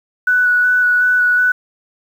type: tone with vibrato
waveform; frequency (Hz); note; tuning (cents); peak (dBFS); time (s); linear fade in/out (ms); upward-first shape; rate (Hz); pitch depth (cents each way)
sine; 1480; F#6; 0; -10; 0.27-1.52; 5; square; 2.7; 10
effects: 7-bit